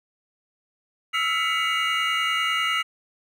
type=tone cluster; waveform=triangle; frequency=1307 / 1377 / 1995 / 2237 / 2843 Hz; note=E6 / F6 / B6 / C#7 / F7; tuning=-15 / -25 / +17 / +15 / +30 cents; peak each=-25 / -31 / -26 / -27 / -25 dBFS; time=1.13-2.83 s; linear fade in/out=20 ms; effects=none

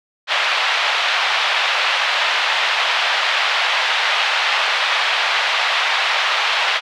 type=band-pass noise; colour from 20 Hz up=white; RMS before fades=-18 dBFS; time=0.27-6.81 s; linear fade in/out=50 ms; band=670 to 3500 Hz; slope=24 dB/octave; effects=none

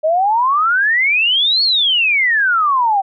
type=exponential two-way sweep; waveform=sine; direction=up then down; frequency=606 to 4437 to 757 Hz; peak=-11 dBFS; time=0.03-3.02 s; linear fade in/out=20 ms; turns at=1.63 s; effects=none

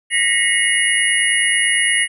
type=tone cluster; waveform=sine; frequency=1870 / 1979 / 2167 / 2870 / 9780 Hz; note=A#6 / B6 / C#7 / F7 / D#9; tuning=+5 / +3 / -40 / +47 / -31 cents; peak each=-20 dBFS; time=0.1-2.08 s; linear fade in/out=50 ms; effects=none

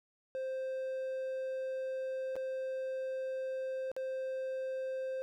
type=tone with dropouts; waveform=triangle; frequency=524 Hz; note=C5; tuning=2 cents sharp; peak=-33 dBFS; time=0.35-5.22 s; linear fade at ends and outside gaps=0 ms; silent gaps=2.356-2.364 / 3.916-3.965 s; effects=none

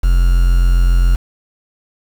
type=tone with quantisation; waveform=triangle; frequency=43.65 Hz; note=F1; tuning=in tune; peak=-6 dBFS; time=0.03-1.16 s; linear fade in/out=10 ms; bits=5; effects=none

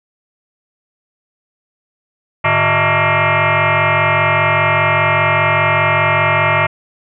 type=tone with frequency modulation; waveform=sine; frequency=610 Hz; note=D#5; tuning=34 cents flat; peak=-10 dBFS; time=2.44-6.67 s; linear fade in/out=10 ms; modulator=253 Hz; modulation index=7.4; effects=none

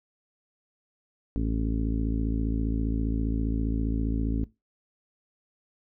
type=harmonic tone; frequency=55 Hz; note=A1; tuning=in tune; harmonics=1 / 2 / 3 / 4 / 5 / 6 / 7 / 8; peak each=-27 / -33 / -39 / -34 / -31 / -44 / -44 / -45 dBFS; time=1.36-4.44 s; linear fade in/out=0 ms; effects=noise-tail reverb RT60 0.2 s tail -18 dB re dry

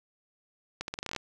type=accelerating click train; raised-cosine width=0.2 ms; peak=-17 dBFS; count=11; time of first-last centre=0.81-1.163 s; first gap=71 ms; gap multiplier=0.83; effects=none

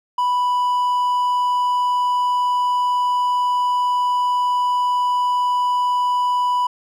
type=tone; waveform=triangle; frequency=987.8 Hz; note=B5; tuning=in tune; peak=-14 dBFS; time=0.18-6.67 s; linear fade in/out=5 ms; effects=none

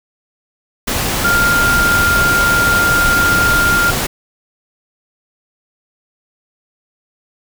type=tone in noise; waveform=sine; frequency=1400 Hz; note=F6; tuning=4 cents sharp; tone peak=-11 dBFS; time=1.24-3.91 s; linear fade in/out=10 ms; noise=pink; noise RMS=-17 dBFS; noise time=0.87-4.07 s; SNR=+3 dB; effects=none

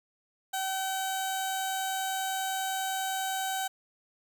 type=tone with notch filter; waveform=15% pulse; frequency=765 Hz; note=G5; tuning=42 cents flat; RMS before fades=-32 dBFS; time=0.53-3.68 s; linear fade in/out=10 ms; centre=2100 Hz; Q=1; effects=none

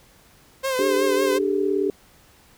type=tone with vibrato; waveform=sawtooth; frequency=523.3 Hz; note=C5; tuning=in tune; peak=-18 dBFS; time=0.63-1.39 s; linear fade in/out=20 ms; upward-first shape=triangle; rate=5.4 Hz; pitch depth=64 cents each way
type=chord; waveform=sine; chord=D suspended fourth; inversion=none; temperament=equal with one note detuned; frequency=293.7 / 392 / 430.9 Hz; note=D4 / G4 / A4; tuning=0 / 0 / -36 cents; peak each=-26 / -21 / -26 dBFS; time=0.79-1.9 s; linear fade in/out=2 ms
effects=pink hiss -54 dBFS RMS until 2.57 s

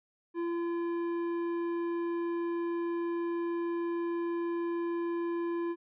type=tone with tanh clipping; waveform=sine; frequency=340.8 Hz; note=F4; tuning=42 cents flat; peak=-32 dBFS; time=0.34-5.76 s; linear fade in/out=50 ms; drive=11 dB; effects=none

